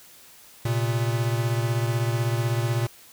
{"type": "beating tone pair", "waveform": "square", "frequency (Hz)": [116.1, 132.1], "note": ["A#2", "C3"], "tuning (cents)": [-7, 17], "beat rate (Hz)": 16, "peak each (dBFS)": [-24, -29], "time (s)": [0.65, 2.87], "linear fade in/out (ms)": 5, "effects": ["white hiss -50 dBFS RMS until 3.12 s"]}